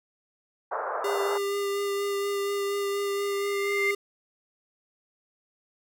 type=band-pass noise; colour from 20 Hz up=pink; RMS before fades=-31 dBFS; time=0.71-1.38 s; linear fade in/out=10 ms; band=460 to 1500 Hz; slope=48 dB/octave
type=tone with vibrato; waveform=square; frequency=401.3 Hz; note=G4; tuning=41 cents sharp; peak=-27 dBFS; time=1.04-3.95 s; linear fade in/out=5 ms; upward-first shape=sine; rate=4.2 Hz; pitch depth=12 cents each way
type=tone with exponential growth; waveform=sine; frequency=2093 Hz; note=C7; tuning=in tune; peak=-22 dBFS; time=2.85-3.91 s; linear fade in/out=2 ms; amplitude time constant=230 ms
effects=none